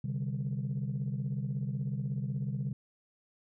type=chord; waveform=sine; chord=C suspended second; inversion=none; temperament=just; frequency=130.81 / 147.16 / 196.22 Hz; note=C3 / D3 / G3; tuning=0 / +4 / +2 cents; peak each=-33 / -35 / -37 dBFS; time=0.04-2.73 s; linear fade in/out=5 ms; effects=tanh soft clip ceiling -26 dBFS